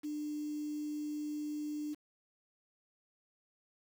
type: tone with quantisation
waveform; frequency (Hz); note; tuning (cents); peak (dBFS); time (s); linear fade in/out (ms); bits
sine; 299.1; D4; +32; -36; 0.03-1.95; 20; 9
effects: none